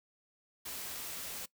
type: noise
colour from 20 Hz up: white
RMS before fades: -42 dBFS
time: 0.65-1.46 s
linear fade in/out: 10 ms
effects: noise-tail reverb RT60 0.1 s tail -20 dB re dry